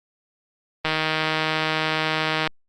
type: click train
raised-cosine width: 0.3 ms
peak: -6 dBFS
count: 256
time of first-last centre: 0.85-2.474 s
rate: 157 Hz
effects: Opus 32 kbps